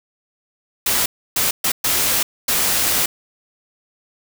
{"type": "noise bursts at uneven times", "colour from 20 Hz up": "white", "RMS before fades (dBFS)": -18, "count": 5, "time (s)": [[0.86, 1.06], [1.36, 1.51], [1.64, 1.72], [1.84, 2.23], [2.48, 3.06]], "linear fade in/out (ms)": 5, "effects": []}